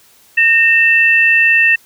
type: tone pair together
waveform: sine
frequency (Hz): 1839 / 2661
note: A#6 / E7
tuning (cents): -24 / +16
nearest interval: tritone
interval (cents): 640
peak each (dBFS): -10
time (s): 0.37-1.76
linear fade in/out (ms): 10
effects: white hiss -48 dBFS RMS until 1.85 s